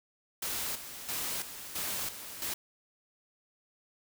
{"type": "noise with tremolo", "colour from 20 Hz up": "white", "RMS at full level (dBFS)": -35, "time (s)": [0.42, 2.54], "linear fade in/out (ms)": 5, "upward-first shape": "square", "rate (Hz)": 1.5, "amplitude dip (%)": 65, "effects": []}